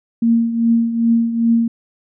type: tone with tremolo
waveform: sine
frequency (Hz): 231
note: A#3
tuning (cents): -16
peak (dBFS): -9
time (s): 0.22-1.68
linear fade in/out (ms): 5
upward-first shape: triangle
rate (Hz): 2.5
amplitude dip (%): 70
effects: none